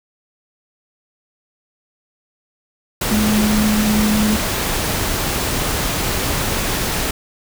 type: tone in noise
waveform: sine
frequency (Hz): 212.4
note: G#3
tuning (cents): +39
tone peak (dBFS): -14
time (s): 3.11-4.36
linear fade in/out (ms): 5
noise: pink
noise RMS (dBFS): -20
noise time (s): 3.01-7.11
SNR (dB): +3
effects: none